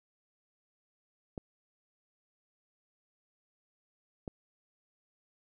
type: clicks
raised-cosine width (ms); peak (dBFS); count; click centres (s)
2; -25; 2; 1.378 / 4.278
effects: none